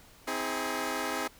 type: chord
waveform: 10% pulse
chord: C augmented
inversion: none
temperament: equal with one note detuned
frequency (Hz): 261.6 / 321.2 / 415.3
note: C4 / E4 / G#4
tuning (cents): 0 / -45 / 0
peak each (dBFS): -27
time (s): 0.27-1.28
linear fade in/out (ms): 10
effects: pink hiss -56 dBFS RMS until 1.39 s